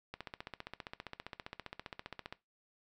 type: click train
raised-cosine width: 0.3 ms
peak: -26 dBFS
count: 34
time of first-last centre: 0.14-2.325 s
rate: 15.1 Hz
effects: noise-tail reverb RT60 0.2 s tail -18 dB re dry